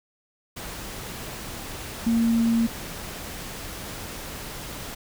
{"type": "tone in noise", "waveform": "sine", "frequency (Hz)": 230, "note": "A#3", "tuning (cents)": -23, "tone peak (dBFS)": -18, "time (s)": [2.06, 2.67], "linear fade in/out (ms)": 10, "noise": "pink", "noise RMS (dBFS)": -36, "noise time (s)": [0.56, 4.95], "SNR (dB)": 15, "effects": []}